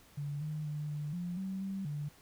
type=tone with pitch steps; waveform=sine; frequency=144.3 / 153 / 149.7 / 148.4 / 175.6 / 190.9 / 193.8 / 146.8 Hz; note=D3 / D#3 / D3 / D3 / F3 / G3 / G3 / D3; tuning=-30 / -29 / +33 / +18 / +10 / -46 / -20 / 0 cents; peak=-35 dBFS; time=0.17-2.09 s; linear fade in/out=10 ms; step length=240 ms; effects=pink hiss -61 dBFS RMS until 2.21 s